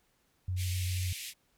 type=tone with vibrato; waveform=sine; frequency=91.3 Hz; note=F#2; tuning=23 cents flat; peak=-30 dBFS; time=0.48-1.13 s; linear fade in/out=5 ms; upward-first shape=sine; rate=7.7 Hz; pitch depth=15 cents each way
type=band-pass noise; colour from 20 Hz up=pink; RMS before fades=-42 dBFS; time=0.56-1.34 s; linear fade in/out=50 ms; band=2100 to 14000 Hz; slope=48 dB/octave
effects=pink hiss -72 dBFS RMS until 1.57 s